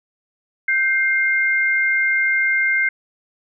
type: tone pair together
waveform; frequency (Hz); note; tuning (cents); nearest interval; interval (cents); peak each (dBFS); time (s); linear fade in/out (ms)
sine; 1562 / 2112; G6 / C7; -7 / +16; perfect fourth; 523; -19 / -17; 0.68-2.89; 5
effects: none